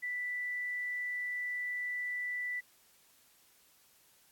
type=tone; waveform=sine; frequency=1975.5 Hz; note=B6; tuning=in tune; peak=-34 dBFS; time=0.02-2.61 s; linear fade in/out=20 ms; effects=white hiss -65 dBFS RMS until 4.31 s + AAC 64 kbps